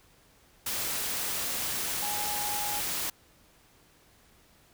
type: tone in noise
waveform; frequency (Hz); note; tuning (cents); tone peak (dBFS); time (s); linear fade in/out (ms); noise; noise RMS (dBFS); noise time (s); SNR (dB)
sine; 830; G#5; -1; -35; 2.02-2.8; 5; white; -32; 0.66-3.1; -6
effects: pink hiss -61 dBFS RMS until 4.73 s